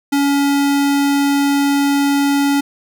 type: tone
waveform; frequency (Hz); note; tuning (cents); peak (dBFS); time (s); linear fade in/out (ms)
square; 281.8; C#4; +29; -13; 0.12-2.61; 10
effects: none